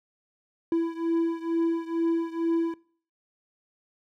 triangle beating tone pair, 331.5 / 333.7 Hz, E4 / E4, +10 / +21 cents, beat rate 2.2 Hz, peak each -24 / -26 dBFS, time 0.72-2.74 s, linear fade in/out 2 ms, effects noise-tail reverb RT60 0.5 s tail -23 dB re dry

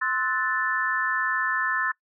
sine chord, F# half-diminished seventh, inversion second, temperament equal with one note detuned, 1046.5 / 1301.9 / 1480 / 1760 Hz, C6 / E6 / F#6 / A6, 0 / -22 / 0 / 0 cents, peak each -30 / -30 / -31 / -25 dBFS, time 0.01-1.92 s, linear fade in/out 10 ms, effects noise-tail reverb RT60 0.1 s tail -22 dB re dry

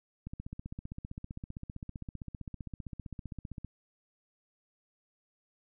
click train, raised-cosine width 5 ms, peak -28 dBFS, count 53, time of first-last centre 0.27-3.647 s, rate 15.4 Hz, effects none

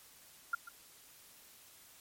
sine tone with echo, 1396.9 Hz, F6, in tune, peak -29 dBFS, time 0.53-0.55 s, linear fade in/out 5 ms, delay 140 ms, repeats 1, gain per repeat -15 dB, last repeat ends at 0.69 s, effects white hiss -59 dBFS RMS until 2 s + MP3 64 kbps

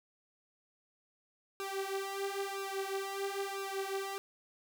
sawtooth tone with flanger, 392 Hz, G4, in tune, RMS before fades -38 dBFS, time 1.6-4.18 s, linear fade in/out 0 ms, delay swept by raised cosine 0.76 to 6.16 ms, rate 1 Hz, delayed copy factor +0.9, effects none

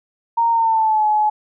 sine tone with pitch glide, 927 to 850.1 Hz, A#5 to G#5, -10 to +40 cents, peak -13 dBFS, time 0.37-1.3 s, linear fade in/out 10 ms, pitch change -150 cents, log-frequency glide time 0.5-1.06 s, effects none

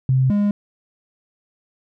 sine / triangle tone pair in turn, 130.81 / 204.9 Hz, C3 / G#3, 0 / -23 cents, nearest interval minor sixth, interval 777 cents, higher second, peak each -13 dBFS, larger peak neither, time 0.09-0.3 / 0.3-0.51 s, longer neither, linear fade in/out 2 ms, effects none

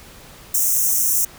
white high-pass noise, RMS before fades -18 dBFS, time 0.54-1.25 s, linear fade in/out 5 ms, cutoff 5700 Hz, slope 96 dB/octave, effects pink hiss -43 dBFS RMS until 1.38 s

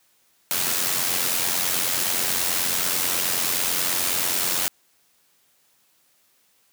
white noise with amplitude modulation, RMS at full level -21 dBFS, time 0.51-4.68 s, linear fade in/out 0 ms, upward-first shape sine, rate 89.3 Hz, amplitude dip 55%, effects white hiss -63 dBFS RMS until 6.72 s + high-pass 100 Hz 12 dB/octave

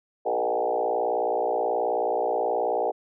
sine tone with frequency modulation, 610 Hz, D#5, 34 cents flat, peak -22 dBFS, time 0.25-2.92 s, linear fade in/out 20 ms, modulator 58.7 Hz, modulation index 3.7, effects none

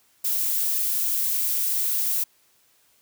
violet noise, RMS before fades -24 dBFS, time 0.24-2.24 s, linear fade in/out 10 ms, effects white hiss -62 dBFS RMS until 3.01 s + high-pass 60 Hz 12 dB/octave

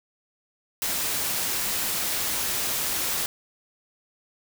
white noise, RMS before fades -27 dBFS, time 0.82-3.26 s, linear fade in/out 0 ms, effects none

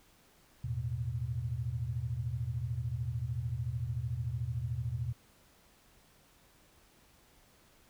sine chord, E suspended fourth, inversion none, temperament equal with one note detuned, 80.57 / 110 / 123.47 Hz, E2 / A2 / B2, -39 / 0 / 0 cents, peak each -40 / -38 / -35 dBFS, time 0.64-5.13 s, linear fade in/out 5 ms, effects pink hiss -64 dBFS RMS until 7.89 s

